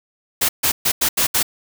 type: noise bursts at uneven times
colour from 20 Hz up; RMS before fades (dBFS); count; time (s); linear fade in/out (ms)
white; -17; 6; 0.41-0.49 / 0.63-0.72 / 0.85-0.92 / 1.01-1.09 / 1.17-1.27 / 1.34-1.43; 10
effects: none